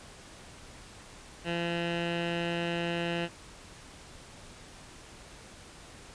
15% pulse tone with low-pass filter, 170.7 Hz, F3, 39 cents flat, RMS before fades -32 dBFS, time 1.44-3.29 s, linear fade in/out 50 ms, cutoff 2800 Hz, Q 3, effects pink hiss -50 dBFS RMS until 6.14 s + resampled to 22050 Hz

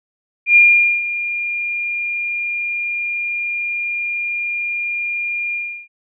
sine tone with ADSR envelope, 2409 Hz, D7, 43 cents sharp, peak -5 dBFS, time 0.46-5.88 s, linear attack 98 ms, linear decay 460 ms, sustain -14 dB, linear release 340 ms, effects none

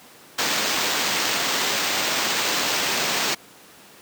blue noise with sample-and-hold, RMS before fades -23 dBFS, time 0.38-3.35 s, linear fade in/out 10 ms, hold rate 11025 Hz, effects pink hiss -47 dBFS RMS until 4.01 s + high-pass 200 Hz 12 dB/octave

